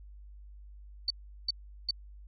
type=tone bursts; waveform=sine; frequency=4517 Hz; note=C#8; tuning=32 cents sharp; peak=-26 dBFS; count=3; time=1.08-1.909 s; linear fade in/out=2 ms; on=23 ms; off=380 ms; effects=added 50 Hz sine -47 dBFS peak until 2.27 s